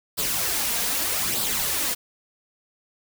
white noise with flanger, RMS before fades -25 dBFS, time 0.17-1.95 s, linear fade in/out 20 ms, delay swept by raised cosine 0.23 to 4.33 ms, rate 0.81 Hz, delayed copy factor +0.55, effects none

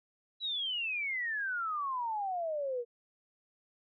sine exponential sweep, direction down, 3971 to 466.2 Hz, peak -32 dBFS, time 0.4-2.85 s, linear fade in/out 50 ms, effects none

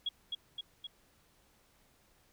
sine tone with echo, 3322 Hz, G#7, in tune, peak -31 dBFS, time 0.06-0.09 s, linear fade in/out 5 ms, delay 260 ms, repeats 3, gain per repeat -3 dB, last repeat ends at 0.87 s, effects pink hiss -68 dBFS RMS until 2.32 s

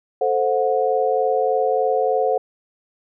sine chord, F# diminished, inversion first, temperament equal with one note detuned, 440 / 523.3 / 728.5 Hz, A4 / C5 / F#5, 0 / 0 / -27 cents, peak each -21 / -20 / -21 dBFS, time 0.21-2.38 s, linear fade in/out 5 ms, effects none

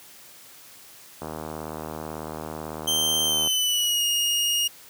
click train, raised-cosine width 1 ms, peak -19 dBFS, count 177, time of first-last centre 1.22-3.474 s, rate 78.1 Hz
sawtooth tone with pitch glide, 3136 to 2859 Hz, G7 to F7, 0 to +40 cents, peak -18 dBFS, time 2.87-4.68 s, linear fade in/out 10 ms, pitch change -160 cents, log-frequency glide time 3.24-4.04 s
effects white hiss -48 dBFS RMS until 4.89 s + high-pass 80 Hz 12 dB/octave

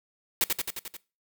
white noise with echo, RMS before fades -23 dBFS, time 0.41-0.44 s, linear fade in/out 2 ms, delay 88 ms, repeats 6, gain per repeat -3 dB, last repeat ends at 0.968 s, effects noise-tail reverb RT60 0.3 s tail -21 dB re dry

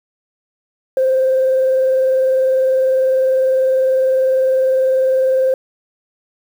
sine tone with vibrato, 523.3 Hz, C5, in tune, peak -10 dBFS, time 0.97-5.54 s, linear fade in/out 2 ms, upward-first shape sine, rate 20 Hz, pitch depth 23 cents each way, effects tanh soft clip ceiling -7 dBFS + 7-bit

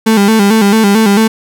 35% pulse tone with vibrato, 210.7 Hz, G#3, 25 cents sharp, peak -4 dBFS, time 0.06-1.28 s, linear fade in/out 10 ms, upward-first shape square, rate 4.5 Hz, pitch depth 89 cents each way, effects none

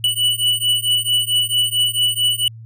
square beating tone pair, 2955 / 2959.5 Hz, F#7 / F#7, -3 / 0 cents, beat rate 4.5 Hz, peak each -19 dBFS, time 0.04-2.48 s, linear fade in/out 2 ms, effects added 113 Hz sine -34 dBFS peak until 2.65 s

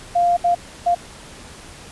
sine tone bursts at uneven times, 698.5 Hz, F5, in tune, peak -13 dBFS, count 3, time 0.15-0.37 / 0.44-0.55 / 0.86-0.95 s, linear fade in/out 10 ms, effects pink hiss -40 dBFS RMS until 1.91 s + resampled to 24000 Hz

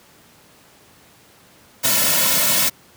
white noise with comb filter, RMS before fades -17 dBFS, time 1.83-2.7 s, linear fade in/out 20 ms, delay 2.5 ms, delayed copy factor -0.95, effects pink hiss -50 dBFS RMS until 2.96 s + high-pass 100 Hz 12 dB/octave

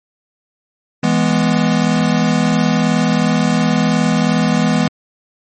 square chord, E major, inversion none, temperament equal, 164.81 / 207.7 / 246.9 Hz, E3 / G#3 / B3, 0 / 0 / 0 cents, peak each -17 dBFS, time 1.03-4.88 s, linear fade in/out 5 ms, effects MP3 32 kbps

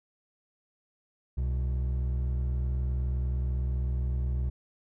triangle tone pair together, 65.44 / 124.9 Hz, C2 / B2, +1 / +20 cents, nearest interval major seventh, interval 1119 cents, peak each -25 / -33 dBFS, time 1.37-4.5 s, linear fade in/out 10 ms, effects none

